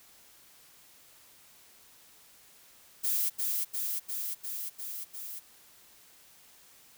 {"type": "noise with echo", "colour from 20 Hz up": "violet", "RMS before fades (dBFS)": -29, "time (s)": [3.03, 3.3], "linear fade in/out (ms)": 20, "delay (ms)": 350, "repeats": 6, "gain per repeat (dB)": -2, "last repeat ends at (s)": 5.4, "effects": ["white hiss -58 dBFS RMS until 6.97 s"]}